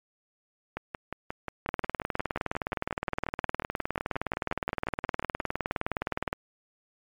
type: two click trains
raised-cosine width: 0.5 ms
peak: -13 / -18 dBFS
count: 91 / 27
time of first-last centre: 1.69-6.329 / 0.77-5.405 s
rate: 19.4 / 5.61 Hz
effects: MP3 96 kbps